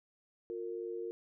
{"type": "tone pair together", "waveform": "sine", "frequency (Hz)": [355.2, 458.3], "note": ["F4", "A#4"], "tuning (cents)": [29, -29], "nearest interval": "major third", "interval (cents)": 442, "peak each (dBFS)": [-40, -40], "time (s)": [0.5, 1.11], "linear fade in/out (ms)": 0, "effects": []}